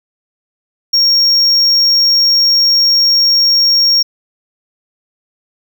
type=tone; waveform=triangle; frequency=5560 Hz; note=F8; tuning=9 cents flat; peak=-6 dBFS; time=0.93-4.03 s; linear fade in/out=10 ms; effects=none